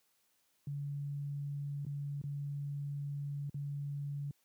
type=tone with dropouts; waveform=sine; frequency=142.8 Hz; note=D3; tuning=48 cents flat; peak=-36 dBFS; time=0.67-4.31 s; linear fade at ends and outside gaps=2 ms; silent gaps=1.85-1.865 / 2.215-2.238 / 3.496-3.543 s; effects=white hiss -75 dBFS RMS until 4.44 s + high-pass 80 Hz 12 dB/octave